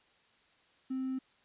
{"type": "tone with hard clipping", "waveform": "triangle", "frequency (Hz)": 261.6, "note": "C4", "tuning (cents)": 0, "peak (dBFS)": -33, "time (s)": [0.9, 1.19], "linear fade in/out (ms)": 10, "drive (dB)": 4, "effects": ["white hiss -67 dBFS RMS until 1.44 s", "resampled to 8000 Hz"]}